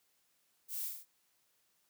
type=noise with echo; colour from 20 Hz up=violet; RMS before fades=-41 dBFS; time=0.68-0.9 s; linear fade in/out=50 ms; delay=39 ms; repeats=4; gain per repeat=-3 dB; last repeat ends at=1.056 s; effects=white hiss -75 dBFS RMS until 1.89 s + high-pass 80 Hz 12 dB/octave